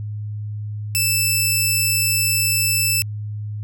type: tone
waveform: 10% pulse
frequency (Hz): 2642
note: E7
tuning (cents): +3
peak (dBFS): -8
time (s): 0.95-3.02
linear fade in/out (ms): 0
effects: added 105 Hz sine -25 dBFS peak until 3.63 s